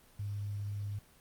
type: tone with quantisation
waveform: sine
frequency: 102 Hz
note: G#2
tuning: 31 cents flat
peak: -35 dBFS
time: 0.19-0.99 s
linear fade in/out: 5 ms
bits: 10
effects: pink hiss -62 dBFS RMS until 1.2 s + Opus 24 kbps